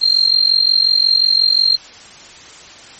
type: tone with amplitude modulation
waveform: sine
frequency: 4186 Hz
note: C8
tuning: in tune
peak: -6 dBFS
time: 0.01-1.77 s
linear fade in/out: 20 ms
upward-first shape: sine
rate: 45.6 Hz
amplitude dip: 85%
effects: white hiss -38 dBFS RMS until 2.99 s + MP3 32 kbps